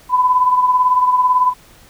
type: beating tone pair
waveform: sine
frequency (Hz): 1001 / 1019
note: B5 / C6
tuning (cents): +23 / -46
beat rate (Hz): 18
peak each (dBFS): -11 / -19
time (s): 0.09-1.54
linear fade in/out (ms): 50
effects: pink hiss -46 dBFS RMS until 1.89 s